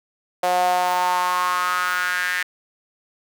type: tone with high-pass filter sweep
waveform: sawtooth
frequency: 180.2 Hz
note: F#3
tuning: 45 cents flat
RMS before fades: -21 dBFS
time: 0.43-2.43 s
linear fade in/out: 5 ms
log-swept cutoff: 640 to 1800 Hz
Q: 5.5
effects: none